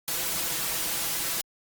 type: noise with comb filter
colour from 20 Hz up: white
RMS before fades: -29 dBFS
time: 0.08-1.41 s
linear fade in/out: 0 ms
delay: 6 ms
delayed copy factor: +0.75
effects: Opus 48 kbps